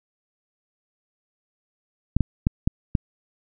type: clicks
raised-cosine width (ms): 5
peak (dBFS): -6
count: 5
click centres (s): 2.166 / 2.207 / 2.469 / 2.675 / 2.952
effects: none